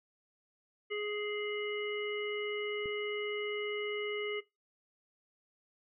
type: harmonic tone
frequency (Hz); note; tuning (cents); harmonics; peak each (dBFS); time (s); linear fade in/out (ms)
417.5; G#4; +9; 1 / 3 / 5 / 7; -35 / -47 / -40 / -44; 0.9-4.41; 20
type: click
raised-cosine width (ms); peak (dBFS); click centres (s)
3; -35; 2.858
effects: noise-tail reverb RT60 0.2 s tail -19 dB re dry